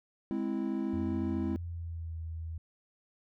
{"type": "chord", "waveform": "triangle", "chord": "Ab augmented", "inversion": "none", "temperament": "equal", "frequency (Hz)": [207.7, 261.6, 329.6], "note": ["Ab3", "C4", "E4"], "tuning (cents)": [0, 0, 0], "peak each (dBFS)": -33, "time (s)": [0.31, 1.56], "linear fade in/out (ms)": 0}
{"type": "tone with pitch glide", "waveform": "sine", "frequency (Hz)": [86.8, 81.46], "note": ["F2", "E2"], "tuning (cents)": [-10, -20], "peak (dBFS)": -36, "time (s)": [0.93, 2.58], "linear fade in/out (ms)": 5, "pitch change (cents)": -110, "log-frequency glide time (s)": [1.51, 2.16]}
{"effects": []}